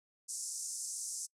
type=band-pass noise; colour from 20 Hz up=white; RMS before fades=-41 dBFS; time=0.28-1.27 s; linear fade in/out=20 ms; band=5500 to 9600 Hz; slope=48 dB/octave; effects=noise-tail reverb RT60 0.1 s tail -26 dB re dry